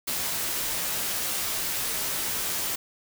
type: noise with comb filter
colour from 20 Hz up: white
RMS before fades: -29 dBFS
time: 0.07-2.76 s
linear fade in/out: 10 ms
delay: 14 ms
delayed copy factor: -0.5
effects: none